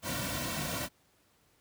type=noise with comb filter; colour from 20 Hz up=pink; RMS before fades=-35 dBFS; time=0.02-0.89 s; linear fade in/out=50 ms; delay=2.4 ms; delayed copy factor=-0.85; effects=pink hiss -68 dBFS RMS until 1.6 s + high-pass 60 Hz 12 dB/octave